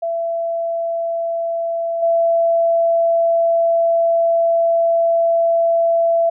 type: tone with level steps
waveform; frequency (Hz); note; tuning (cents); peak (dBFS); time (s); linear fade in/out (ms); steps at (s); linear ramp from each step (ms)
sine; 670; E5; +28; -18 / -12; 0.02-6.3; 10; 2.02; 10
effects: none